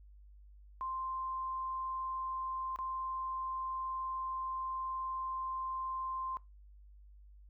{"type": "tone with dropouts", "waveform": "sine", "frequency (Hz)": 1046.5, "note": "C6", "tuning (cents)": 0, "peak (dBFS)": -36, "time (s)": [0.81, 6.37], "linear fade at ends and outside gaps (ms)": 0, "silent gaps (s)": [2.76, 2.788], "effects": ["noise-tail reverb RT60 0.2 s tail -20 dB re dry", "added 50 Hz sine -54 dBFS peak until 7.49 s"]}